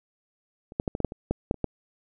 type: clicks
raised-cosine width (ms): 2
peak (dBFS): -29 / -11 / -13 / -16 / -14 / -9 / -23 / -11 / -8 / -27 / -12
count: 11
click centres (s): 0.721 / 0.799 / 0.878 / 0.951 / 1.003 / 1.047 / 1.121 / 1.31 / 1.511 / 1.543 / 1.643
effects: none